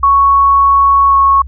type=tone with pitch glide; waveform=sine; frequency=1110 to 1101.1 Hz; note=C#6 to C#6; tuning=+2 to -12 cents; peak=-5 dBFS; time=0.03-1.42 s; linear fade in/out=5 ms; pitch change=-14 cents; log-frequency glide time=1.07-1.16 s; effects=added 66 Hz sine -24 dBFS peak until 1.47 s